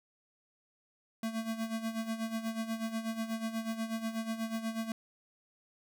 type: tone with tremolo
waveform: square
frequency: 224.4 Hz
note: A3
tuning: 34 cents sharp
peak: -32 dBFS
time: 1.23-4.92 s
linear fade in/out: 2 ms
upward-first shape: sine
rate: 8.2 Hz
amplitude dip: 70%
effects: none